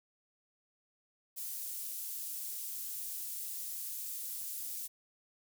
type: high-pass noise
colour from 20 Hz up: pink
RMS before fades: -41 dBFS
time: 1.36-4.88 s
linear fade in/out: 20 ms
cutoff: 11000 Hz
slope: 12 dB/octave
effects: none